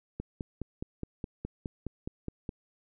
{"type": "click train", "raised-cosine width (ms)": 3, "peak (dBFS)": -22, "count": 12, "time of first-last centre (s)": [0.2, 2.492], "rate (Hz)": 4.8, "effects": []}